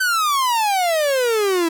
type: exponential sweep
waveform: 45% pulse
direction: down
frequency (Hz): 1550 to 323.5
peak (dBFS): -16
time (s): 0-1.69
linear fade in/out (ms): 10
effects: none